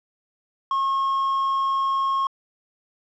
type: tone with quantisation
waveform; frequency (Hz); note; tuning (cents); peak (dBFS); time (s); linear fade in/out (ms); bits
triangle; 1084; C#6; -39; -18; 0.71-2.27; 2; 8
effects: low-pass 5000 Hz 12 dB/octave